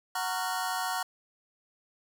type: chord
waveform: sawtooth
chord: Gb major seventh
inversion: none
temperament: just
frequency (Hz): 740 / 925 / 1110 / 1387.5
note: Gb5 / Bb5 / Db6 / F6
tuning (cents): 0 / -14 / +2 / -12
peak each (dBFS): -29 / -31 / -33 / -33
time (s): 0.15-1.03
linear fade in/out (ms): 5
effects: none